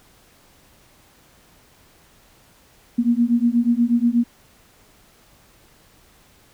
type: beating tone pair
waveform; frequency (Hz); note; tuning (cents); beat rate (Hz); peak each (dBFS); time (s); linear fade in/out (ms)
sine; 233.1 / 241.4; A#3 / B3; 0 / -39; 8.3; -18; 2.98-4.24; 10
effects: pink hiss -54 dBFS RMS until 6.53 s